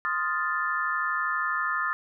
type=chord; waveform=sine; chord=F dominant seventh; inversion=second; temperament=equal; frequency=1046.5 / 1244.5 / 1396.9 / 1760 Hz; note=C6 / Eb6 / F6 / A6; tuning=0 / 0 / 0 / 0 cents; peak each=-34 / -29 / -32 / -29 dBFS; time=0.05-1.93 s; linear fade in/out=0 ms; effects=none